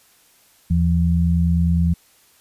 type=tone pair together; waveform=sine; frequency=80.29 / 170 Hz; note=E2 / F3; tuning=-45 / -46 cents; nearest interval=octave + minor second; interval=1299 cents; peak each=-17 dBFS; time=0.7-1.94 s; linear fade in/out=10 ms; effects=white hiss -55 dBFS RMS until 2.4 s + resampled to 32000 Hz